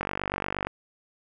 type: click train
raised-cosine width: 0.5 ms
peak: -13 dBFS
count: 33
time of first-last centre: 0.01-0.67 s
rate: 48.5 Hz
effects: none